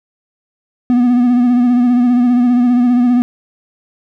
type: tone with vibrato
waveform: triangle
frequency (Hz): 244.9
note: B3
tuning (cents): -14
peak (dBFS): -6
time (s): 0.9-3.22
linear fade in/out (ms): 0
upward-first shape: sine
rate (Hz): 15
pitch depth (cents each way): 40
effects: none